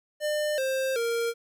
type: tone with pitch steps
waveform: square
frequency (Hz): 600 / 528.4 / 465.3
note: D5 / C5 / A#4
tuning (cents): +37 / +17 / -3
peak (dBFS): -26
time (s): 0.2-1.34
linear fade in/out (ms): 50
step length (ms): 380
effects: 11-bit